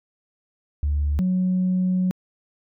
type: tone pair in turn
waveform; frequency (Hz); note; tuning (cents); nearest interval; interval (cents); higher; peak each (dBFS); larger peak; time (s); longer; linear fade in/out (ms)
sine; 73 / 183.95; D2 / F#3; -10 / -10; octave + major third; 1600; second; -18 / -17; second; 0.83-1.19 / 1.19-2.11; second; 0
effects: tanh soft clip ceiling -15 dBFS